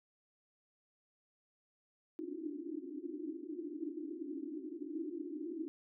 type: band-pass noise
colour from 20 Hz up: white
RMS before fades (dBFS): -43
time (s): 2.19-5.68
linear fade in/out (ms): 0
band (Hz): 280 to 350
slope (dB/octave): 96
effects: none